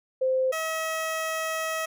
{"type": "tone pair in turn", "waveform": ["sine", "15% pulse"], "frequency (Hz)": [520, 641.2], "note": ["C5", "E5"], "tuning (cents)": [-11, -48], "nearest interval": "major third", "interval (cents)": 363, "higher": "second", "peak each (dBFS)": -21, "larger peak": "neither", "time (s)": [[0.21, 0.52], [0.52, 1.86]], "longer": "second", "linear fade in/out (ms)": 10, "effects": []}